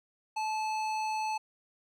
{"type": "tone with hard clipping", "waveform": "sine", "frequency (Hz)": 868, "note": "A5", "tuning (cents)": -24, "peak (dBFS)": -32, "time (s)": [0.36, 1.38], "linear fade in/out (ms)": 10, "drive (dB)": 14, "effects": []}